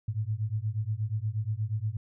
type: beating tone pair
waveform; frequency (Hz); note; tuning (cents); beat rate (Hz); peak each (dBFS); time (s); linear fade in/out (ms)
sine; 103.83 / 112.23; G#2 / A2; 0 / +35; 8.4; -31; 0.08-1.97; 5
effects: none